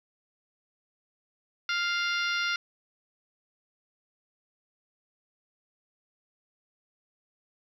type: harmonic tone with a mistuned harmonic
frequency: 698.5 Hz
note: F5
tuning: in tune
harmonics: 2 / 3 / 4 / 5 / 6 / 7 / 8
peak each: -29 / -33 / -35 / -37 / -39 / -40 / -41 dBFS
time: 1.69-2.56 s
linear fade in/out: 2 ms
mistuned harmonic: 5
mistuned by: +15 cents
effects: 10-bit